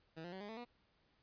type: tone with pitch steps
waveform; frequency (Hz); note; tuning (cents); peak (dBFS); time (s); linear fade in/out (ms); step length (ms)
15% pulse; 161.2 / 174.78 / 189.5 / 205.5 / 222.8 / 241.5; E3 / F3 / F#3 / G#3 / A3 / B3; -38 / +2 / +42 / -18 / +22 / -39; -40; 0.16-0.652; 20; 82
effects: pink hiss -75 dBFS RMS until 1.22 s + resampled to 11025 Hz